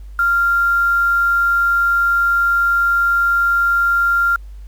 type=tone with quantisation; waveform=sine; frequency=1390 Hz; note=F6; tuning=9 cents flat; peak=-12 dBFS; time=0.19-4.36 s; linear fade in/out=2 ms; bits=6; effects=added 50 Hz sine -31 dBFS peak until 4.67 s + pink hiss -57 dBFS RMS until 4.67 s